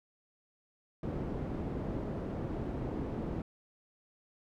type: low-pass noise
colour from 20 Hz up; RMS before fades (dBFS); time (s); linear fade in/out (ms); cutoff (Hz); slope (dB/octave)
white; -37; 1.03-3.42; 2; 330; 12
effects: none